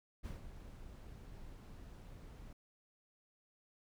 brown noise with ADSR envelope, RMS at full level -43 dBFS, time 0.23-2.53 s, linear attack 25 ms, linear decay 150 ms, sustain -9 dB, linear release 4 ms, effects none

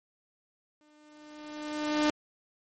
sawtooth tone with exponential growth, 300.9 Hz, D4, 42 cents sharp, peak -18 dBFS, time 0.81-2.1 s, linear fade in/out 0 ms, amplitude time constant 280 ms, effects MP3 32 kbps

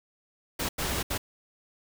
pink noise bursts at uneven times, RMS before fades -30 dBFS, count 3, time 0.59-0.69 / 0.78-1.03 / 1.1-1.18 s, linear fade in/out 10 ms, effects none

